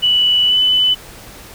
sine tone with pitch glide, 2960 to 3003 Hz, F#7 to F#7, 0 to +25 cents, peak -10 dBFS, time 0.02-0.95 s, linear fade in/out 20 ms, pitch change +25 cents, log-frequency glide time 0.47-0.55 s, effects pink hiss -37 dBFS RMS until 1.54 s

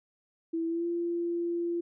sine tone with pitch glide, 329.6 to 342.8 Hz, E4 to F4, 0 to -32 cents, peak -28 dBFS, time 0.53-1.81 s, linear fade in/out 10 ms, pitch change +68 cents, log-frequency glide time 0.67-0.86 s, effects none

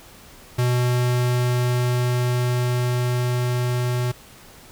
square tone with level ramp, 123.5 Hz, B2, in tune, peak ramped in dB -18 to -21 dBFS, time 0.58-4.12 s, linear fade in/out 10 ms, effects pink hiss -46 dBFS RMS until 4.71 s

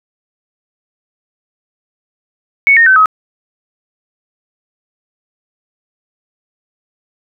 sine tone with pitch steps, 2217 / 1842.9 / 1531.9 / 1273.3 Hz, C#7 / A#6 / G6 / D#6, 0 / -20 / -40 / +40 cents, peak -4 dBFS, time 2.67-3.058 s, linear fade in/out 0 ms, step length 97 ms, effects none

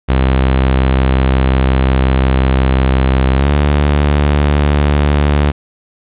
sawtooth tone with pitch glide, 65.6 to 72.79 Hz, C2 to D2, +5 to -15 cents, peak -5 dBFS, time 0.08-5.52 s, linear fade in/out 20 ms, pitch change +180 cents, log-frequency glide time 3.34-3.52 s, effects resampled to 8000 Hz + 7-bit

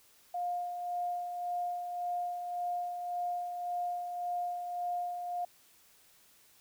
sine tone with tremolo, 708 Hz, F5, 23 cents sharp, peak -31 dBFS, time 0.34-5.45 s, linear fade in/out 5 ms, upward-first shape sine, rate 1.8 Hz, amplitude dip 45%, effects white hiss -63 dBFS RMS until 6.6 s

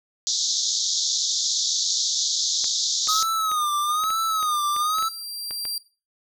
white band-pass noise, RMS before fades -24 dBFS, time 0.27-3.23 s, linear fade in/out 0 ms, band 3500 to 6900 Hz, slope 96 dB/octave
sawtooth tone with exponential growth, 4730 Hz, D8, 12 cents sharp, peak -23 dBFS, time 2.6-5.78 s, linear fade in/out 2 ms, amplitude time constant 690 ms
clicks, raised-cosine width 0.3 ms, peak -21 dBFS, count 12, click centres 2.643 / 3.074 / 3.226 / 3.516 / 4.038 / 4.104 / 4.428 / 4.764 / 4.985 / 5.025 / 5.509 / 5.653 s
square tone with vibrato, 1249 Hz, D#6, 6 cents sharp, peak -22 dBFS, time 3.08-5.09 s, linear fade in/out 10 ms, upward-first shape sine, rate 1.1 Hz, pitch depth 99 cents each way
effects noise-tail reverb RT60 0.3 s tail -17 dB re dry

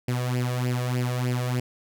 sawtooth tone with flanger, 124.4 Hz, B2, 13 cents sharp, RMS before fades -26 dBFS, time 0.08-1.6 s, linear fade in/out 5 ms, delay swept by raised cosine 0.39 to 1.79 ms, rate 3.3 Hz, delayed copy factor +0.7, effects none

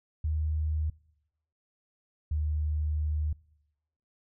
sine tone pair in turn, 77.3 / 76.06 Hz, D#2 / D#2, -11 / -39 cents, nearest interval unison, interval 28 cents, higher first, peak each -26 dBFS, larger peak neither, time 0.24-0.9 / 2.31-3.33 s, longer second, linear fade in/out 5 ms, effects noise-tail reverb RT60 0.9 s tail -24 dB re dry

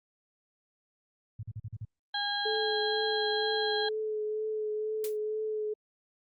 sine tone bursts, 107.8 Hz, A2, 35 cents flat, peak -35 dBFS, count 6, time 1.39-1.851 s, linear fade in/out 5 ms, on 41 ms, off 43 ms
harmonic tone, 815 Hz, G#5, 33 cents flat, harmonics 1 / 2 / 4 / 5, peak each -35 / -35 / -35 / -35 dBFS, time 2.14-3.89 s, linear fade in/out 5 ms
sine tone with vibrato, 429.9 Hz, A4, 40 cents flat, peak -30 dBFS, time 2.45-5.74 s, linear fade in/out 10 ms, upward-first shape triangle, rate 2.1 Hz, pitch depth 21 cents each way
blue noise with exponential decay, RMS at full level -35 dBFS, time 5.04-5.17 s, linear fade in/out 2 ms, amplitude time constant 28 ms
effects Opus 48 kbps

